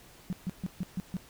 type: tone bursts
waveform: sine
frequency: 183.2 Hz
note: F#3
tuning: 17 cents flat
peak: -29 dBFS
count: 6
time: 0.3-1.168 s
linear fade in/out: 0 ms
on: 28 ms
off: 140 ms
effects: pink hiss -55 dBFS RMS until 1.29 s